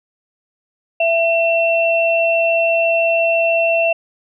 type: tone pair together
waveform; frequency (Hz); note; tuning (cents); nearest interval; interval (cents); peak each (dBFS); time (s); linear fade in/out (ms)
sine; 666 / 2703; E5 / E7; +18 / +43; 2 octaves; 2425; -14 / -17; 1-3.93; 5
effects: none